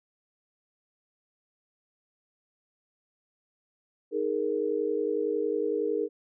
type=chord; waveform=sine; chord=D# suspended fourth; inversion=none; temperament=equal; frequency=311.1 / 415.3 / 466.2 Hz; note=D#4 / G#4 / A#4; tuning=0 / 0 / 0 cents; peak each=-33 / -29 / -29 dBFS; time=4.11-6.09 s; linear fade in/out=50 ms; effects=none